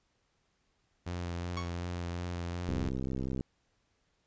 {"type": "tone with vibrato", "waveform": "sawtooth", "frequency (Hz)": 87.31, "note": "F2", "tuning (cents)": 0, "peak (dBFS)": -31, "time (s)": [1.06, 2.9], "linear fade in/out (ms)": 10, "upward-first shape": "sine", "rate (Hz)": 2.7, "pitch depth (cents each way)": 23}
{"type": "tone with exponential decay", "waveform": "sawtooth", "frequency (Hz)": 1108.7, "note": "C#6", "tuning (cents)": 0, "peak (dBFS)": -30, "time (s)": [1.57, 1.76], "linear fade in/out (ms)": 2, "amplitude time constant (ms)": 41}
{"type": "click train", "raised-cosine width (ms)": 3, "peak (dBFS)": -23, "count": 48, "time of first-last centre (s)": [2.69, 3.409], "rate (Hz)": 65.4}
{"effects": ["pink hiss -75 dBFS RMS until 4.26 s", "resampled to 16000 Hz"]}